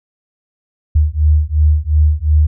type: beating tone pair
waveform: sine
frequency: 74.8 / 77.6 Hz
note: D2 / D#2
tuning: +32 / -4 cents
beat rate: 2.8 Hz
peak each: -12 dBFS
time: 0.95-2.47 s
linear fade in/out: 10 ms
effects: none